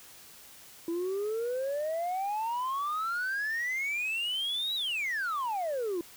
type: exponential two-way sweep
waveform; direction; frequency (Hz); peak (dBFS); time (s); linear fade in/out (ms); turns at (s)
sine; up then down; 329.6 to 3942 to 329.6; -27; 0.88-6.01; 2; 4.75
effects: tanh soft clip ceiling -28 dBFS + white hiss -52 dBFS RMS until 6.16 s